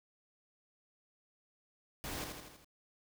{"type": "noise with echo", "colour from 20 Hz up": "pink", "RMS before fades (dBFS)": -42, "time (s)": [2.04, 2.24], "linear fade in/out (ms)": 0, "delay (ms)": 81, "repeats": 5, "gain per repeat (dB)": -4, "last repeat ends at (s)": 2.645, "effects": []}